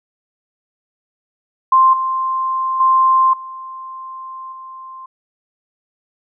sine tone with level steps, 1050 Hz, C6, 6 cents sharp, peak -7 / -16 / -9 / -28 / -31 dBFS, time 1.72-5.06 s, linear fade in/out 5 ms, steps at 1.93 / 2.8 / 3.33 / 4.52 s, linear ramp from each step 5 ms, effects none

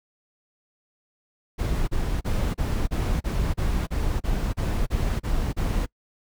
brown noise bursts, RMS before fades -24 dBFS, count 13, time 1.58-5.864 s, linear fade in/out 20 ms, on 300 ms, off 32 ms, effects noise-tail reverb RT60 0.1 s tail -25 dB re dry

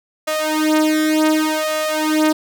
sawtooth tone with flanger, 310 Hz, D#4, 6 cents flat, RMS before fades -17 dBFS, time 0.27-2.33 s, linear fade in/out 10 ms, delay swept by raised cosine 1.5 to 3.8 ms, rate 0.67 Hz, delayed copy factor +1, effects none

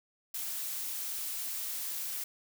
blue noise, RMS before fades -37 dBFS, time 0.34-2.24 s, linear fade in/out 5 ms, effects none

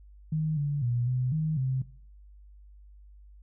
sine tone with pitch steps, 156.1 / 144.4 / 120.6 / 126.7 / 156.6 / 131 Hz, D#3 / D3 / B2 / B2 / D#3 / C3, +6 / -29 / -41 / +45 / +11 / +2 cents, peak -25 dBFS, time 0.32-1.82 s, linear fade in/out 5 ms, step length 250 ms, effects noise-tail reverb RT60 0.5 s tail -19 dB re dry + added 50 Hz sine -49 dBFS peak until 3.42 s

